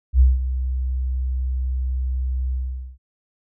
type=tone with ADSR envelope; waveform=sine; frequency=64 Hz; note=C2; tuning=38 cents flat; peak=-8 dBFS; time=0.13-2.98 s; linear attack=72 ms; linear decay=180 ms; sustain=-12 dB; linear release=450 ms; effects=none